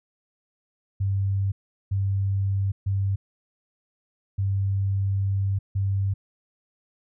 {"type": "tone bursts at uneven times", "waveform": "sine", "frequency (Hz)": 98, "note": "G2", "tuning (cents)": 0, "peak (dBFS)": -21, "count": 5, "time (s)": [[1, 1.52], [1.91, 2.72], [2.86, 3.16], [4.38, 5.59], [5.75, 6.14]], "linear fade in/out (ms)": 10, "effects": []}